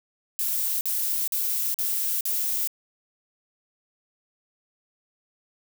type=noise bursts; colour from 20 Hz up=violet; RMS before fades=-26 dBFS; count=5; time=0.39-2.674 s; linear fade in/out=0 ms; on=420 ms; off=46 ms; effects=none